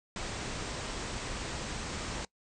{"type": "low-pass noise", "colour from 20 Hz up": "pink", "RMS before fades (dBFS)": -38, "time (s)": [0.16, 2.25], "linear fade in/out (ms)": 2, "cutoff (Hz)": 8600, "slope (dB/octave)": 96, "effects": ["noise-tail reverb RT60 0.1 s tail -22 dB re dry"]}